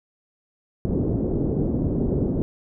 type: low-pass noise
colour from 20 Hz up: white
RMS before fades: -23 dBFS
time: 0.85-2.42 s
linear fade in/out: 0 ms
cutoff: 380 Hz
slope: 24 dB/octave
effects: none